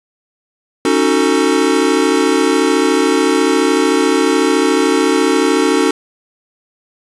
square chord, D# half-diminished seventh, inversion third, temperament equal with one note detuned, 277.2 / 311.1 / 370 / 445.6 Hz, C#4 / D#4 / F#4 / A4, 0 / 0 / 0 / +22 cents, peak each -17 dBFS, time 0.85-5.91 s, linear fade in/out 2 ms, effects resampled to 24000 Hz + 7-bit

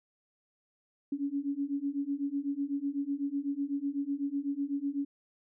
sine beating tone pair, 277.2 / 285.2 Hz, C#4 / C#4, 0 / +49 cents, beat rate 8 Hz, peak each -34 / -33 dBFS, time 1.12-5.05 s, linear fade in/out 5 ms, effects none

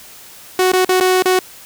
sawtooth tone with dropouts, 370 Hz, F#4, in tune, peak -7 dBFS, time 0.59-1.39 s, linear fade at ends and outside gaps 2 ms, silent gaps 0.719-0.734 / 0.848-0.891 / 1.001-1.008 / 1.224-1.256 s, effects white hiss -39 dBFS RMS until 1.65 s

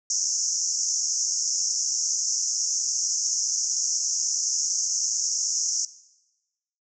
white band-pass noise, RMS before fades -26 dBFS, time 0.1-5.85 s, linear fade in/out 2 ms, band 5400 to 6900 Hz, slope 96 dB/octave, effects noise-tail reverb RT60 1.0 s tail -18 dB re dry

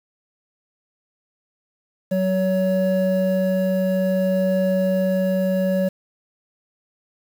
triangle tone pair together, 187.6 / 562.2 Hz, F#3 / C#5, +24 / +24 cents, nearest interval octave + perfect fifth, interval 1900 cents, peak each -18 dBFS, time 2.11-5.89 s, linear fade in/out 10 ms, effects 7-bit

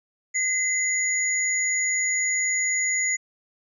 sine tone pair together, 2041 / 6841 Hz, C7 / A8, -44 / -50 cents, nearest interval octave + major sixth, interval 2094 cents, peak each -24 dBFS, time 0.34-3.17 s, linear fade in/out 20 ms, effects none

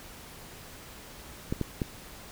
clicks, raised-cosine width 3 ms, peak -15 dBFS, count 3, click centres 1.525 / 1.613 / 1.818 s, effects pink hiss -47 dBFS RMS until 2.31 s

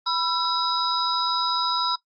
sine tone cluster, 987 / 1343 / 3849 / 4988 Hz, B5 / E6 / B7 / D#8, -1 / +32 / -45 / +3 cents, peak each -27 dBFS, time 0.06-1.96 s, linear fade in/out 10 ms, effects noise-tail reverb RT60 0.1 s tail -19 dB re dry + Opus 32 kbps

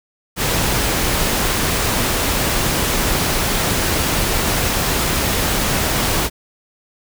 pink noise, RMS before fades -18 dBFS, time 0.36-6.3 s, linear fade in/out 50 ms, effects none

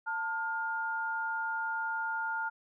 sine tone pair together, 893.4 / 1415 Hz, A5 / F6, +26 / +22 cents, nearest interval minor sixth, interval 796 cents, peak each -35 / -33 dBFS, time 0.06-2.5 s, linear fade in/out 20 ms, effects none

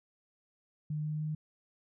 sine tone with pitch steps, 151.6 / 152.74 / 153.89 Hz, D#3 / D#3 / D#3, -45 / -32 / -19 cents, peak -32 dBFS, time 0.9-1.35 s, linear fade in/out 5 ms, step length 150 ms, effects none

